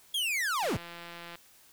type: linear sweep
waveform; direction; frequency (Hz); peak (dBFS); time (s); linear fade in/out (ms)
45% pulse; down; 3362 to 55; -28; 0.14-0.77; 5
type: click train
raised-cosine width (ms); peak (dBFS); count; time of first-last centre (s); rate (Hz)
0.3; -28; 125; 0.63-1.355; 171
effects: white hiss -59 dBFS RMS until 1.72 s